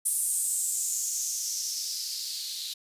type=noise with band-pass filter sweep; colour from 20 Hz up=violet; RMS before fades=-31 dBFS; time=0.05-2.74 s; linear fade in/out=10 ms; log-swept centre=9500 to 3900 Hz; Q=4.6; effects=resampled to 32000 Hz